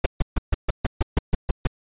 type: noise bursts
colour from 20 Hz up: brown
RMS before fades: -17 dBFS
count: 11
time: 0.04-1.671 s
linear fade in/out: 5 ms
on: 21 ms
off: 140 ms
effects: resampled to 8000 Hz